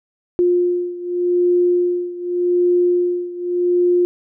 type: beating tone pair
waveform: sine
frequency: 353.9 / 354.75 Hz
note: F4 / F4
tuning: +23 / +27 cents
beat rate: 0.85 Hz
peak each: -16 / -19 dBFS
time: 0.39-4.05 s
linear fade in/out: 0 ms
effects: none